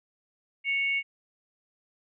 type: tone pair together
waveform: sine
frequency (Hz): 2212 / 2794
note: C#7 / F7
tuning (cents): -4 / 0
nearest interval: major third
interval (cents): 404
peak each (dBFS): -25 / -33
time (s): 0.64-1.03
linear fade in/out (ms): 50
effects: none